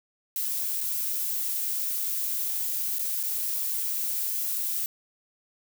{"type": "noise with dropouts", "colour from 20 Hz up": "violet", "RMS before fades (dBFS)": -29, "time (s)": [0.36, 4.86], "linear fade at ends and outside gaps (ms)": 1, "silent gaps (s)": [[0.807, 0.811], [2.986, 2.993], [3.231, 3.235]], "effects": []}